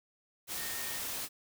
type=tone in noise; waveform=sine; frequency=1840 Hz; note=A#6; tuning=23 cents flat; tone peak=-45 dBFS; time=0.55-1.01 s; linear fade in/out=50 ms; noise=white; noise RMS=-38 dBFS; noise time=0.47-1.29 s; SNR=-10 dB; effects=none